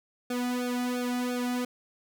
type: tone with flanger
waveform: sawtooth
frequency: 246.9 Hz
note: B3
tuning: in tune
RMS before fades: -30 dBFS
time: 0.3-1.65 s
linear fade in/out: 5 ms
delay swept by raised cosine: 1 to 1.89 ms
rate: 2.9 Hz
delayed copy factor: -0.9
effects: none